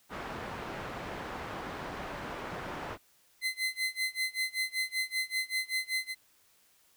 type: low-pass noise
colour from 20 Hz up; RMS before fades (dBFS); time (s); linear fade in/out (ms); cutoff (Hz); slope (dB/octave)
white; -40; 0.09-2.98; 50; 1300; 12
type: tone with tremolo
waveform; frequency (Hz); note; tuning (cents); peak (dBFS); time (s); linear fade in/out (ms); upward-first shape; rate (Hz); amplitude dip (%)
30% pulse; 2051; C7; -35; -25; 3.41-6.15; 50; sine; 5.2; 95
effects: white hiss -66 dBFS RMS until 6.96 s